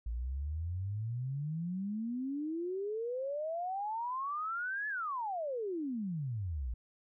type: exponential two-way sweep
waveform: sine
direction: up then down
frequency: 55 to 1739 to 55 Hz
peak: -34 dBFS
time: 0.06-6.74 s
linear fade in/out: 5 ms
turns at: 4.88 s
effects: none

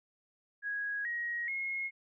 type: tone with pitch steps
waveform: sine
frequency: 1656 / 1891.3 / 2160 Hz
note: G#6 / A#6 / C#7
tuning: -5 / +25 / -45 cents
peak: -33 dBFS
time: 0.62-1.91 s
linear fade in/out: 50 ms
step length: 430 ms
effects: none

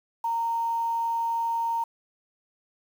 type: tone with quantisation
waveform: sine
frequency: 923 Hz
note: A#5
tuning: 17 cents flat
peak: -24 dBFS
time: 0.24-1.84 s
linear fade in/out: 5 ms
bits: 8
effects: none

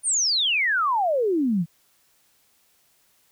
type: exponential sweep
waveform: sine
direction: down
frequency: 9550 to 155.56 Hz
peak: -19 dBFS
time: 0.03-1.66 s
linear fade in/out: 50 ms
effects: white hiss -63 dBFS RMS until 3.31 s

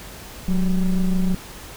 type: ring-modulated tone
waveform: triangle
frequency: 98 Hz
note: G2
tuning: in tune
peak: -11 dBFS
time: 0.48-1.35 s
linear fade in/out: 5 ms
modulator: 84.8 Hz
effects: added 50 Hz sine -46 dBFS peak until 1.76 s + pink hiss -39 dBFS RMS until 1.76 s

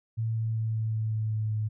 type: tone with pitch steps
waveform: sine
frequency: 112.7 / 111.99 / 111.28 / 110.57 / 109.87 / 109.18 / 108.48 / 107.8 Hz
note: A2 / A2 / A2 / A2 / A2 / A2 / A2 / A2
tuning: +42 / +31 / +20 / +9 / -2 / -13 / -24 / -35 cents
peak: -26 dBFS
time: 0.17-1.69 s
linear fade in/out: 20 ms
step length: 190 ms
effects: none

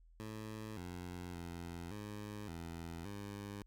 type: tone with pitch steps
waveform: 15% pulse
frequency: 108.5 / 88.9 / 85.8 / 104.3 / 83.7 / 101.3 Hz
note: A2 / F2 / F2 / G#2 / E2 / G#2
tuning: -24 / +31 / -30 / +8 / +27 / -43 cents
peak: -38 dBFS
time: 0.2-3.62 s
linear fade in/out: 0 ms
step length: 570 ms
effects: added 41 Hz sine -60 dBFS peak until 3.66 s

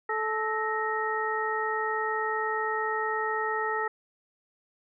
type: harmonic tone with a mistuned harmonic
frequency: 435.7 Hz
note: A4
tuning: 17 cents flat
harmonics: 1 / 2 / 3 / 4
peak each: -32 / -32 / -32 / -32 dBFS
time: 0.09-3.88 s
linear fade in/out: 5 ms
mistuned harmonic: 4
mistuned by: +120 cents
effects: none

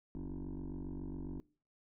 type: tone with frequency modulation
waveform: sine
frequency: 156.5 Hz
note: D#3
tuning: 10 cents sharp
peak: -37 dBFS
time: 0.15-1.4 s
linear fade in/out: 0 ms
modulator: 47.3 Hz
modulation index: 3.7
effects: noise-tail reverb RT60 0.4 s tail -23 dB re dry + tanh soft clip ceiling -39 dBFS

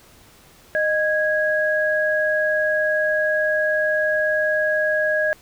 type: tone pair together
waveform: sine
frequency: 617 / 1653.4 Hz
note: D#5 / G#6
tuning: -15 / -8 cents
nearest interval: octave + perfect fourth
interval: 1707 cents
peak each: -20 dBFS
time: 0.75-5.33 s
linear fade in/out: 0 ms
effects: pink hiss -50 dBFS RMS until 5.41 s

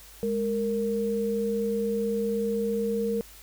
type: tone pair together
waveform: sine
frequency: 206.9 / 462.5 Hz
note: G#3 / A#4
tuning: -6 / -14 cents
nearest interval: octave + major second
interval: 1392 cents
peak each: -29 / -26 dBFS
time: 0.23-3.21 s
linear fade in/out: 0 ms
effects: added 50 Hz sine -52 dBFS peak until 3.42 s + white hiss -50 dBFS RMS until 3.42 s

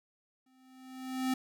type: tone with exponential growth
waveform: square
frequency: 259.3 Hz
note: C4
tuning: 15 cents flat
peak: -28 dBFS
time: 0.46-1.34 s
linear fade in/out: 5 ms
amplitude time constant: 190 ms
effects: none

